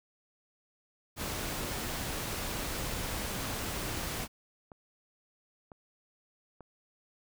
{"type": "noise", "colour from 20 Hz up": "pink", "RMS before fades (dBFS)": -36, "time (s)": [1.16, 4.28], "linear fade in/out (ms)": 50}
{"type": "clicks", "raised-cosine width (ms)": 1, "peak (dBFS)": -34, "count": 4, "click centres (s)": [4.032, 4.718, 5.718, 6.607]}
{"effects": []}